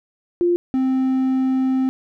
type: tone pair in turn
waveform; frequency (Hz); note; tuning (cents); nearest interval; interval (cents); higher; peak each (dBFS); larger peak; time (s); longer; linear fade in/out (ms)
sine / triangle; 349.2 / 261.6; F4 / C4; 0 / 0; perfect fourth; 500; first; -14; neither; 0.41-0.56 / 0.74-1.89; second; 0
effects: none